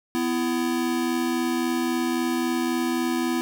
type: tone pair together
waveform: square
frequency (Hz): 250.1 / 333.8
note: B3 / E4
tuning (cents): +22 / +22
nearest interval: perfect fourth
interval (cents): 500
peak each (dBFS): -26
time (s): 0.15-3.41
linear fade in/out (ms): 0
effects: none